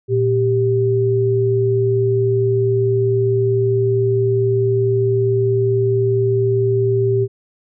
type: tone pair together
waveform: sine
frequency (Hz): 116.54 / 392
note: A#2 / G4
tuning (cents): 0 / 0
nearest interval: octave + major sixth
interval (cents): 2100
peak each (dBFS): -17 / -15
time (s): 0.08-7.28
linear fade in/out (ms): 50
effects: none